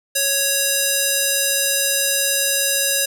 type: tone with band-pass filter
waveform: square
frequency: 554.4 Hz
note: C#5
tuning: in tune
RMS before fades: -19 dBFS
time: 0.15-3.06 s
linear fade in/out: 10 ms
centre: 10000 Hz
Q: 0.79
effects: none